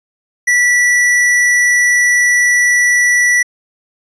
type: tone with tanh clipping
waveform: sine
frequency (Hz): 1956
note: B6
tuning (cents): -17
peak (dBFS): -10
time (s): 0.47-3.43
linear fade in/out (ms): 10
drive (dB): 16
effects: resampled to 22050 Hz